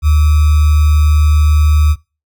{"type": "tone with sample-and-hold", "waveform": "sine", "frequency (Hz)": 75.6, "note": "D#2", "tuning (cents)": -49, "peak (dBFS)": -6, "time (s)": [0.02, 1.96], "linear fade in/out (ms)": 50, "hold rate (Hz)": 1225, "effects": ["noise-tail reverb RT60 0.3 s tail -23 dB re dry"]}